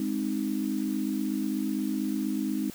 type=tone cluster; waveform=sine; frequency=206.3 / 262.3 / 310.8 Hz; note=G#3 / C4 / D#4; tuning=-11 / +4 / -2 cents; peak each=-31 dBFS; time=0-2.7 s; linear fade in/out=2 ms; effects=white hiss -47 dBFS RMS until 2.74 s